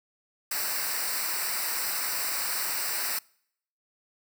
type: noise with comb filter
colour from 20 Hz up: white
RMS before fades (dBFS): -30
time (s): 0.51-3.19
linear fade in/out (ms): 5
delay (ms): 0.3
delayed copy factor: -0.85
effects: noise-tail reverb RT60 0.7 s tail -26 dB re dry